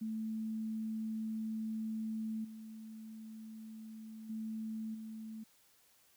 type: tone with level steps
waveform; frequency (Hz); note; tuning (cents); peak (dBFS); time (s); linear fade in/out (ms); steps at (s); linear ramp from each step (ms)
sine; 220; A3; 0; -36 / -46 / -38 / -43; 0.01-5.44; 10; 2.44 / 4.29 / 4.94; 10
effects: white hiss -68 dBFS RMS until 6.16 s